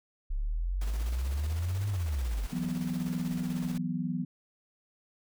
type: exponential two-way sweep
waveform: sine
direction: up then down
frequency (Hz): 33.41 to 103.83 to 44.87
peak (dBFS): -28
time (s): 0.3-2.47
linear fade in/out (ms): 10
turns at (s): 1.89
type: noise with tremolo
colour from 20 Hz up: pink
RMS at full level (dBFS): -45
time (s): 0.81-3.78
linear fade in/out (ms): 5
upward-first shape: square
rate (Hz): 16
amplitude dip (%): 40
type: chord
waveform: sine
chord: E suspended second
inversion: none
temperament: equal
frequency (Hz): 164.81 / 185 / 246.9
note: E3 / F#3 / B3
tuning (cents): 0 / 0 / 0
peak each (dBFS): -34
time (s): 2.52-4.25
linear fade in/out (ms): 10
effects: none